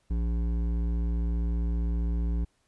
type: tone with hard clipping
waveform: sine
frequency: 57.6 Hz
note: A#1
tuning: 20 cents flat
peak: -27 dBFS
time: 0.1-2.45 s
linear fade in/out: 10 ms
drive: 11 dB
effects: pink hiss -71 dBFS RMS until 2.67 s + resampled to 24000 Hz